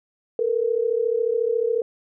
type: tone pair together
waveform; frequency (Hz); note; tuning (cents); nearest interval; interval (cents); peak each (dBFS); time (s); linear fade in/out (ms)
sine; 446.5 / 480.6; A4 / B4; +25 / -47; minor second; 128; -22; 0.39-1.82; 2
effects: none